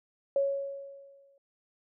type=tone with exponential decay; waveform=sine; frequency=554.4 Hz; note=C#5; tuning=in tune; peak=-22 dBFS; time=0.36-1.38 s; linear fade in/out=2 ms; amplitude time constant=220 ms; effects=none